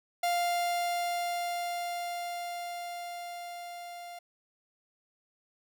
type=tone with level ramp; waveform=45% pulse; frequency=698.5 Hz; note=F5; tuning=in tune; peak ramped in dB=-26 to -42 dBFS; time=0.23-4.19 s; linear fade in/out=5 ms; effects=none